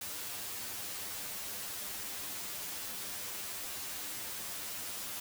white noise with comb filter, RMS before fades -41 dBFS, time 0.01-5.2 s, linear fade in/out 5 ms, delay 10 ms, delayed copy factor +0.6, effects none

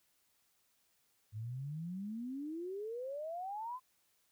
sine exponential sweep, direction up, 102.9 to 1046.5 Hz, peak -39 dBFS, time 1.32-3.8 s, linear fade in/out 50 ms, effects white hiss -75 dBFS RMS until 4.31 s

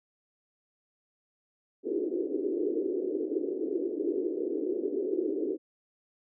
pink band-pass noise, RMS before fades -31 dBFS, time 1.83-5.58 s, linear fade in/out 50 ms, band 320 to 420 Hz, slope 48 dB/octave, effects none

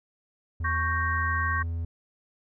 triangle tone with pitch glide, 82.41 to 83.56 Hz, E2 to E2, 0 to +24 cents, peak -26 dBFS, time 0.6-1.85 s, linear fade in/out 5 ms, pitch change +24 cents, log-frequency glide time 0.8-0.93 s
sine chord, G diminished, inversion second, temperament equal, 1108.7 / 1568 / 1864.7 Hz, Db6 / G6 / Bb6, 0 / 0 / 0 cents, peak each -29 / -30 / -31 dBFS, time 0.64-1.63 s, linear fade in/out 10 ms
effects none

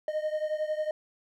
triangle beating tone pair, 612 / 623 Hz, D#5 / D#5, -29 / +2 cents, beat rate 11 Hz, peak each -28 / -31 dBFS, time 0.08-0.91 s, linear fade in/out 2 ms, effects none

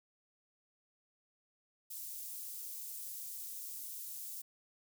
white high-pass noise, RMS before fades -45 dBFS, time 1.9-4.42 s, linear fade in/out 10 ms, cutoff 8100 Hz, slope 12 dB/octave, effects none

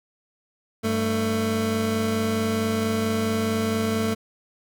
25% pulse tone pair together, 99 / 222.5 Hz, G2 / A3, +18 / +20 cents, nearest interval octave + major second, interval 1402 cents, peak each -25 / -19 dBFS, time 0.83-4.15 s, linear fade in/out 20 ms, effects none

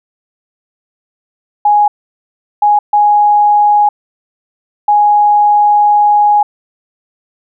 sine tone bursts at uneven times, 830.6 Hz, G#5, in tune, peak -5 dBFS, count 4, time 1.65-1.88 / 2.62-2.79 / 2.93-3.89 / 4.88-6.43 s, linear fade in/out 5 ms, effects none

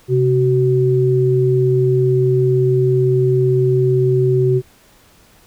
sine tone pair together, 131.1 / 375.5 Hz, C3 / F#4, +4 / +26 cents, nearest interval octave + tritone, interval 1822 cents, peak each -14 dBFS, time 0.08-4.62 s, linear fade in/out 50 ms, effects pink hiss -50 dBFS RMS until 5.46 s

